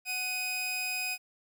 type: tone pair together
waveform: sawtooth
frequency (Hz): 742.3 / 2500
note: F#5 / D#7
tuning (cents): +5 / +8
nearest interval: octave + major sixth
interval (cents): 2103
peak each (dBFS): -39 / -28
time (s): 0.05-1.18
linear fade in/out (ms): 50
effects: 11-bit